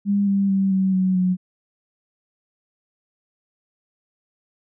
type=tone with pitch steps; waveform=sine; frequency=201.4 / 197.6 / 193.87 / 190.21 / 186.61 / 183.09 Hz; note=G3 / G3 / G3 / F#3 / F#3 / F#3; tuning=+47 / +14 / -19 / +48 / +15 / -18 cents; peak=-16 dBFS; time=0.05-1.37 s; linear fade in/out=50 ms; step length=220 ms; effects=none